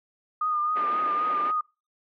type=tone with vibrato; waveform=sine; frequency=1222 Hz; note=D#6; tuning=32 cents flat; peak=-23 dBFS; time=0.41-1.61 s; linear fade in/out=5 ms; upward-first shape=triangle; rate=3.8 Hz; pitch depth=44 cents each way
type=band-pass noise; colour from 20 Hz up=pink; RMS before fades=-38 dBFS; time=0.75-1.52 s; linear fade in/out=20 ms; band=270 to 2500 Hz; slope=24 dB/octave
effects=noise-tail reverb RT60 0.3 s tail -26 dB re dry